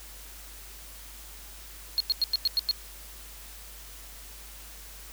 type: tone bursts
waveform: triangle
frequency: 4280 Hz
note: C8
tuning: 38 cents sharp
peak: -20 dBFS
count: 7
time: 1.98-2.711 s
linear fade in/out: 0 ms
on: 23 ms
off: 95 ms
effects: added 50 Hz sine -47 dBFS peak until 5.12 s + white hiss -47 dBFS RMS until 5.12 s